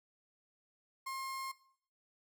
35% pulse tone, 1067 Hz, C6, 34 cents sharp, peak -37 dBFS, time 1.06-1.52 s, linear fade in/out 10 ms, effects noise-tail reverb RT60 0.6 s tail -18 dB re dry

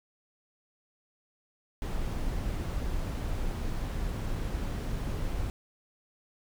brown noise, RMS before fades -32 dBFS, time 1.82-5.5 s, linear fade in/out 0 ms, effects none

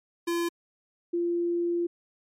square / sine tone pair in turn, 341.6 / 344.8 Hz, F4 / F4, -38 / -22 cents, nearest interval unison, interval 16 cents, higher second, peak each -26 / -24 dBFS, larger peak second, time 0.27-0.49 / 1.13-1.87 s, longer second, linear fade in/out 10 ms, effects MP3 64 kbps

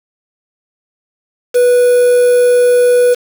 triangle tone with quantisation, 490.9 Hz, B4, 10 cents flat, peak -4 dBFS, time 1.54-3.15 s, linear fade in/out 20 ms, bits 4, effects none

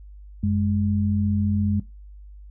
sine tone pair together, 92.63 / 207.1 Hz, F#2 / G#3, +2 / -5 cents, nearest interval octave + major second, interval 1393 cents, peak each -22 dBFS, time 0.43-1.8 s, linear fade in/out 5 ms, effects noise-tail reverb RT60 0.2 s tail -17 dB re dry + added 50 Hz sine -40 dBFS peak until 2.5 s

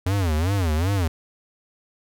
square tone with vibrato, 87.6 Hz, F2, 6 cents sharp, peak -20 dBFS, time 0.06-1.08 s, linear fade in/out 5 ms, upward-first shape sine, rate 2.6 Hz, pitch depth 250 cents each way, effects none

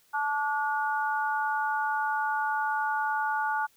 harmonic tone, 289.7 Hz, D4, 24 cents flat, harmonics 3 / 4 / 5, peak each -28 / -35 / -30 dBFS, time 0.13-3.67 s, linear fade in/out 20 ms, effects white hiss -64 dBFS RMS until 3.76 s

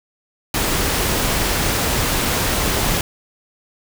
pink noise, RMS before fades -19 dBFS, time 0.54-3.01 s, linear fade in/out 2 ms, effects none

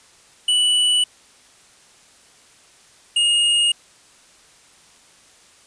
square tone pair in turn, 2960 / 2854 Hz, F#7 / F7, 0 / +37 cents, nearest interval minor second, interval 63 cents, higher first, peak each -15 dBFS, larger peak neither, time 0.48-1.04 / 3.16-3.72 s, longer neither, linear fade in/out 5 ms, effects white hiss -51 dBFS RMS until 5.66 s + resampled to 22050 Hz

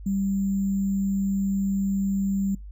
sine tone with sample-and-hold, 196 Hz, G3, in tune, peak -22 dBFS, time 0.06-2.55 s, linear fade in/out 5 ms, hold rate 7350 Hz, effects noise-tail reverb RT60 0.2 s tail -25 dB re dry + added 50 Hz sine -37 dBFS peak until 2.71 s

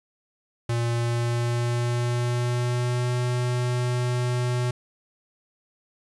square tone with pitch glide, 118 to 123.37 Hz, A#2 to B2, +22 to -1 cents, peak -23 dBFS, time 0.69-4.71 s, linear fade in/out 5 ms, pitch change +77 cents, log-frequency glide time 0.93-3.13 s, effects resampled to 24000 Hz + 9-bit

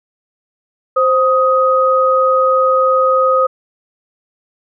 sine tone pair together, 523.3 / 1253.6 Hz, C5 / D#6, 0 / +13 cents, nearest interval octave + minor third, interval 1513 cents, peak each -12 dBFS, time 0.96-3.47 s, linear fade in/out 10 ms, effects none

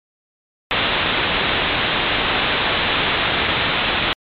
white low-pass noise, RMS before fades -19 dBFS, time 0.71-4.13 s, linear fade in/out 0 ms, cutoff 3800 Hz, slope 96 dB/octave, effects MP3 64 kbps

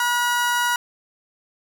35% pulse tone pair together, 966 / 1446 Hz, B5 / F#6, -39 / -40 cents, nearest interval perfect fifth, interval 699 cents, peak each -20 / -20 dBFS, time 0-0.76 s, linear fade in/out 2 ms, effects none

